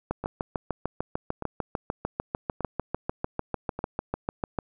two click trains, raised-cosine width 1 ms, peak -18 / -13 dBFS, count 4 / 31, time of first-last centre 0.24-3.79 / 0.11-4.588 s, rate 0.845 / 6.7 Hz, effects none

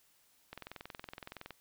click train, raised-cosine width 0.3 ms, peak -28 dBFS, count 22, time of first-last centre 0.53-1.507 s, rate 21.5 Hz, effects white hiss -69 dBFS RMS until 1.6 s

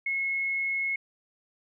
sine tone, 2176 Hz, C#7, 33 cents flat, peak -26 dBFS, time 0.06-0.96 s, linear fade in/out 5 ms, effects none

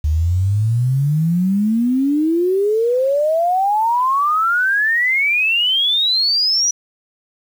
sine exponential sweep, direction up, 73.42 to 5920 Hz, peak -13 dBFS, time 0.04-6.71 s, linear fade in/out 5 ms, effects 7-bit

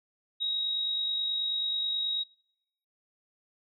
sine tone with amplitude modulation, 3800 Hz, A#7, 33 cents sharp, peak -26 dBFS, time 0.4-2.24 s, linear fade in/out 20 ms, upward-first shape sine, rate 49.3 Hz, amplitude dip 35%, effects noise-tail reverb RT60 0.8 s tail -25 dB re dry

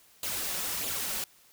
white noise with flanger, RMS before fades -33 dBFS, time 0.23-1.24 s, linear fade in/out 2 ms, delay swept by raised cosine 0.26 to 5.46 ms, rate 1.6 Hz, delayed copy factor +0.55, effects white hiss -60 dBFS RMS until 1.52 s

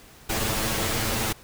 pink noise with comb filter, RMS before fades -26 dBFS, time 0.29-1.33 s, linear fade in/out 10 ms, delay 9.1 ms, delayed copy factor +0.9, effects pink hiss -50 dBFS RMS until 1.43 s

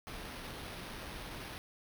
pink noise with sample-and-hold, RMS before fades -45 dBFS, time 0.07-1.58 s, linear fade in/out 0 ms, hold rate 7350 Hz, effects none

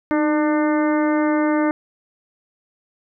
harmonic tone with a mistuned harmonic, 299.7 Hz, D4, 35 cents sharp, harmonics 1 / 2 / 3 / 4 / 5 / 6 / 7, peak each -17 / -23 / -27 / -29 / -31 / -33 / -34 dBFS, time 0.11-1.71 s, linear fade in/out 0 ms, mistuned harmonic 1, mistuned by +41 cents, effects none

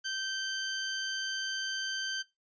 15% pulse tone, 1555 Hz, G6, 14 cents flat, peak -26 dBFS, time 0.04-2.23 s, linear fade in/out 20 ms, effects noise-tail reverb RT60 0.2 s tail -18 dB re dry + resampled to 16000 Hz

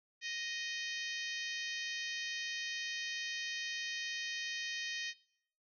harmonic tone, 622.3 Hz, D#5, in tune, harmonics 3 / 4 / 5 / 6 / 7 / 8 / 9 / 10, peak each -42 / -44 / -46 / -48 / -49 / -50 / -51 / -52 dBFS, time 0.21-5.14 s, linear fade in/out 50 ms, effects noise-tail reverb RT60 0.7 s tail -22 dB re dry

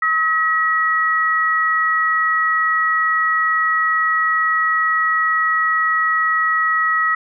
sine tone pair together, 1280 / 1917.8 Hz, D#6 / A#6, +49 / +49 cents, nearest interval perfect fifth, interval 700 cents, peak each -17 / -17 dBFS, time 0.02-7.15 s, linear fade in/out 5 ms, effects none

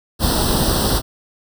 pink noise with comb filter, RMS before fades -17 dBFS, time 0.19-1.02 s, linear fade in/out 50 ms, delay 0.22 ms, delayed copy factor +0.9, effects none

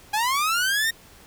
sawtooth linear sweep, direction up, 813 to 1864.7 Hz, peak -17 dBFS, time 0.13-0.91 s, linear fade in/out 10 ms, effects pink hiss -50 dBFS RMS until 1.26 s

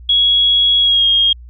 sine tone with pitch glide, 3332 to 3247 Hz, G#7 to G#7, +5 to -40 cents, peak -9 dBFS, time 0.09-1.33 s, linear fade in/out 5 ms, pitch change -45 cents, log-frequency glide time 0.8-1.06 s, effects added 60 Hz sine -33 dBFS peak until 1.49 s

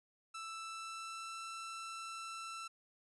sawtooth tone with pitch glide, 1323 to 1334.5 Hz, E6 to E6, +6 to +21 cents, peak -40 dBFS, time 0.34-2.68 s, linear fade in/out 10 ms, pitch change +15 cents, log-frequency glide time 0.63-1.42 s, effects resampled to 24000 Hz

